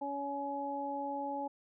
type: harmonic tone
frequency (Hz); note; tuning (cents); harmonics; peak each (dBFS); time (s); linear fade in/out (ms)
281.4; C#4; +26; 1 / 2 / 3; -41 / -41 / -37; 0.01-1.48; 10
effects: none